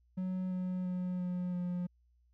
triangle tone with pitch steps, 185 / 183.19 / 181.4 / 179.63 / 177.87 Hz, F#3 / F#3 / F#3 / F3 / F3, 0 / -17 / -34 / +49 / +32 cents, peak -31 dBFS, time 0.17-1.87 s, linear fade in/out 10 ms, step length 340 ms, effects added 60 Hz sine -66 dBFS peak until 2.33 s

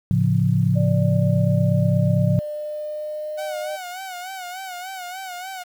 sine chord, A augmented, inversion none, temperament equal, 110 / 138.59 / 174.61 Hz, A2 / C#3 / E#3, 0 / 0 / 0 cents, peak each -20 dBFS, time 0.11-2.39 s, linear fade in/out 0 ms
sine tone with pitch glide, 587.3 to 610.5 Hz, D5 to D#5, 0 to -33 cents, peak -26 dBFS, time 0.75-3.77 s, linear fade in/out 20 ms, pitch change +67 cents, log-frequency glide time 1.35-3.46 s
sawtooth tone with vibrato, 740 Hz, F#5, in tune, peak -27 dBFS, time 3.37-5.64 s, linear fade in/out 20 ms, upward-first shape sine, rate 3.4 Hz, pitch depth 75 cents each way
effects 8-bit

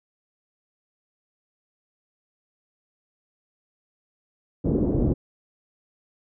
white low-pass noise, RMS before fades -22 dBFS, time 4.64-5.14 s, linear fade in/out 20 ms, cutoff 390 Hz, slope 24 dB/octave, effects none

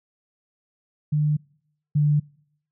sine tone pair in turn, 150 / 148.02 Hz, D3 / D3, +37 / +14 cents, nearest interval unison, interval 23 cents, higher first, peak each -18 / -16 dBFS, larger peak second, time 1.12-1.37 / 1.95-2.2 s, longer neither, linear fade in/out 10 ms, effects noise-tail reverb RT60 0.7 s tail -26 dB re dry

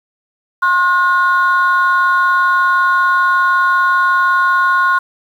sine tone pair together, 1069.3 / 1444 Hz, C6 / F#6, +37 / -43 cents, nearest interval perfect fourth, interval 520 cents, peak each -11 dBFS, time 0.62-4.99 s, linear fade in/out 10 ms, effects tanh soft clip ceiling -5 dBFS + 7-bit

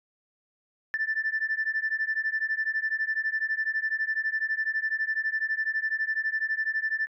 sine beating tone pair, 1760 / 1772 Hz, A6 / A6, 0 / +12 cents, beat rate 12 Hz, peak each -28 dBFS, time 0.94-7.07 s, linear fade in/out 0 ms, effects tanh soft clip ceiling -19 dBFS

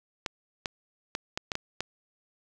clicks, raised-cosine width 0.2 ms, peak -13 dBFS, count 7, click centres 0.262 / 0.658 / 1.151 / 1.375 / 1.518 / 1.554 / 1.806 s, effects none

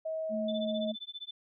sine tone with pitch glide, 638 to 630.3 Hz, D#5 to D#5, +43 to +22 cents, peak -32 dBFS, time 0.05-0.92 s, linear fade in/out 10 ms, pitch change -21 cents, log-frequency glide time 0.22-0.76 s
sine tone, 220.1 Hz, A3, 1 cent sharp, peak -33 dBFS, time 0.29-0.96 s, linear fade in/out 50 ms
sine tone with tremolo, 3520 Hz, A7, in tune, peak -37 dBFS, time 0.48-1.31 s, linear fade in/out 5 ms, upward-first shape sine, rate 15 Hz, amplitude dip 100%
effects none

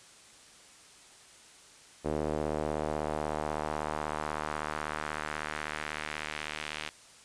sawtooth tone with band-pass filter sweep, 76.2 Hz, D#2, 36 cents flat, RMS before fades -35 dBFS, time 2.04-6.9 s, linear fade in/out 20 ms, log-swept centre 460 to 2800 Hz, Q 1.4, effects white hiss -55 dBFS RMS until 7.24 s + resampled to 22050 Hz

